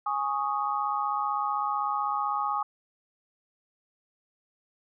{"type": "chord", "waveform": "sine", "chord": "Ab suspended fourth", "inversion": "none", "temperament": "equal", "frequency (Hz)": [830.6, 1108.7, 1244.5], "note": ["Ab5", "Db6", "Eb6"], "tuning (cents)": [0, 0, 0], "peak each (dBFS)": [-30, -31, -30], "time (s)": [0.06, 2.63], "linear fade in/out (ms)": 5, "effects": []}